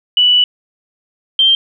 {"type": "tone pair in turn", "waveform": "sine", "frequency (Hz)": [2960, 3153], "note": ["F#7", "G7"], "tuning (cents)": [0, 9], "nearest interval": "minor second", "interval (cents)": 109, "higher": "second", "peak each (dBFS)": -7, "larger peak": "neither", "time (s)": [[0.17, 0.44], [1.39, 1.55]], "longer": "first", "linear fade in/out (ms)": 2, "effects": []}